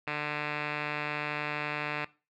5% pulse tone with low-pass filter, 149 Hz, D3, 25 cents sharp, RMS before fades -34 dBFS, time 0.07-2.05 s, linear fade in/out 5 ms, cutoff 2700 Hz, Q 9, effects noise-tail reverb RT60 0.3 s tail -19 dB re dry

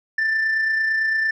sine tone with amplitude modulation, 1773 Hz, A6, 13 cents sharp, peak -14 dBFS, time 0.18-1.31 s, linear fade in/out 5 ms, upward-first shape sine, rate 28.9 Hz, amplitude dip 40%, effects tanh soft clip ceiling -16 dBFS

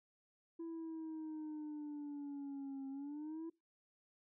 sine exponential two-way sweep, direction down then up, 333.3 to 269.4 to 333.3 Hz, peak -40 dBFS, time 0.59-3.5 s, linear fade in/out 10 ms, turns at 2.89 s, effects noise-tail reverb RT60 0.2 s tail -22 dB re dry + tanh soft clip ceiling -42 dBFS

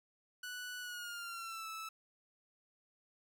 sawtooth tone with pitch glide, 1480 to 1310.9 Hz, F#6 to E6, 0 to -10 cents, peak -39 dBFS, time 0.43-1.89 s, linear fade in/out 5 ms, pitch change -210 cents, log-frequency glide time 0.8-1.68 s, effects none

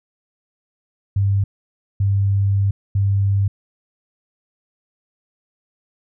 sine tone bursts at uneven times, 99.1 Hz, G2, 19 cents sharp, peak -14 dBFS, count 3, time 1.16-1.44 / 2-2.71 / 2.95-3.48 s, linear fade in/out 5 ms, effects none

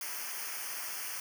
white noise with comb filter, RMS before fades -39 dBFS, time 0.01-1.2 s, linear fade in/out 2 ms, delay 0.26 ms, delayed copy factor -1, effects none

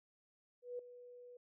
sine tone with ADSR envelope, 490 Hz, B4, 14 cents flat, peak -39 dBFS, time 0.62-1.37 s, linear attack 170 ms, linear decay 4 ms, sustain -14 dB, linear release 4 ms, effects none

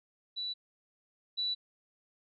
sine tone pair in turn, 3950 / 3950 Hz, B7 / B7, 0 / 0 cents, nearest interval unison, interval 0 cents, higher neither, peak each -34 / -30 dBFS, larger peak second, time 0.36-0.54 / 1.37-1.55 s, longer neither, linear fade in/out 20 ms, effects none

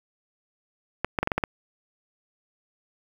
clicks, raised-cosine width 0.5 ms, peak -8 dBFS, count 7, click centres 1.046 / 1.188 / 1.23 / 1.274 / 1.318 / 1.38 / 1.438 s, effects 7-bit

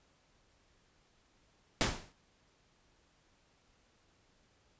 pink noise with exponential decay, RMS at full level -25 dBFS, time 1.81-2.12 s, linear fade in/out 0 ms, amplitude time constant 66 ms, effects pink hiss -70 dBFS RMS until 4.79 s + resampled to 16000 Hz

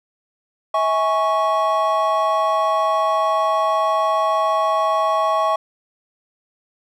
triangle chord, C# minor, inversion first, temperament equal with one note detuned, 645.3 / 830.6 / 1108.7 Hz, E5 / G#5 / C#6, -37 / 0 / 0 cents, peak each -18 / -21 / -17 dBFS, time 0.74-5.56 s, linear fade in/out 5 ms, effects none

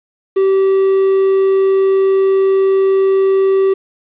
triangle tone, 386.3 Hz, G4, 25 cents flat, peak -7 dBFS, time 0.36-3.74 s, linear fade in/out 10 ms, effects resampled to 8000 Hz + 7-bit

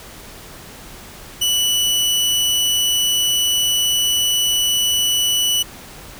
sawtooth tone, 2960 Hz, F#7, in tune, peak -12 dBFS, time 1.41-5.63 s, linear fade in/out 10 ms, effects pink hiss -38 dBFS RMS until 6.19 s

